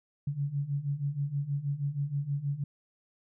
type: beating tone pair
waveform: sine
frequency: 138.59 / 144.89 Hz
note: C#3 / D3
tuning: 0 / -23 cents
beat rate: 6.3 Hz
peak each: -34 / -31 dBFS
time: 0.27-2.64 s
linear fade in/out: 5 ms
effects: none